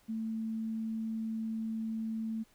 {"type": "tone", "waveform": "sine", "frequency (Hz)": 222.4, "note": "A3", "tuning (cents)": 19, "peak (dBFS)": -33, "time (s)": [0.08, 2.44], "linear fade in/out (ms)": 20, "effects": ["pink hiss -66 dBFS RMS until 2.54 s"]}